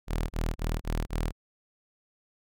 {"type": "tone bursts", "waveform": "sawtooth", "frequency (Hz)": 40, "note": "D#1", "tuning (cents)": 49, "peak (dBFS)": -23, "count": 5, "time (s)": [0.07, 1.324], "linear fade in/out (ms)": 50, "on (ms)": 230, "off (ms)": 26, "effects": []}